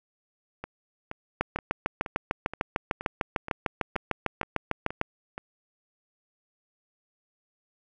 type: two click trains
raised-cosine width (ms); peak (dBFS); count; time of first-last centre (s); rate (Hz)
0.5; -20 / -10; 11 / 25; 0.64-5.379 / 1.41-5.014; 2.11 / 6.66
effects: none